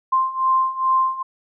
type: beating tone pair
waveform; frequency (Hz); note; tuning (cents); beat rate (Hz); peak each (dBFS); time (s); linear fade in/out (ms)
sine; 1046.5 / 1048.9; C6 / C6; 0 / +4; 2.4; -21 / -18; 0.12-1.23; 10
effects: none